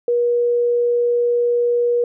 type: tone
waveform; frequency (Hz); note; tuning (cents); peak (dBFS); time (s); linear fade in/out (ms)
sine; 479.7; A#4; +50; -14; 0.08-2.04; 2
effects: none